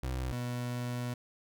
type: tone pair in turn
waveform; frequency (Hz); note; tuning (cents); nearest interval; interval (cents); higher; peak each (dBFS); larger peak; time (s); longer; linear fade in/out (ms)
30% pulse; 64 / 122.5; C2 / B2; -38 / -14; major seventh; 1124; second; -30 / -31; first; 0.03-0.32 / 0.32-1.14; second; 5
effects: none